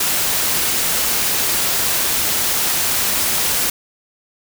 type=noise; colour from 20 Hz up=white; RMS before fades=-18 dBFS; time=0-3.7 s; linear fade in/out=5 ms; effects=none